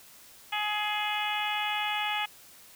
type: harmonic tone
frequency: 420 Hz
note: G#4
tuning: 19 cents sharp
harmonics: 2 / 3 / 4 / 5 / 6 / 7 / 8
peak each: -32 / -38 / -38 / -36 / -35 / -36 / -38 dBFS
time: 0.52-2.26 s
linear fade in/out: 10 ms
effects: white hiss -53 dBFS RMS until 2.75 s